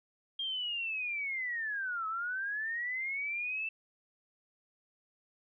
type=linear two-way sweep; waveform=sine; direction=down then up; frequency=3229 to 1280 to 2663 Hz; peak=-33 dBFS; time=0.39-3.69 s; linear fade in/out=5 ms; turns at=2.07 s; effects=none